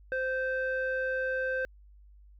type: tone with low-pass filter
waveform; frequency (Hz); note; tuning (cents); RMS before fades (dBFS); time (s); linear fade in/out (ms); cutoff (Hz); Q
square; 520; C5; -11; -31; 0.12-1.65; 0; 1600; 3
effects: added 50 Hz sine -52 dBFS peak until 2.39 s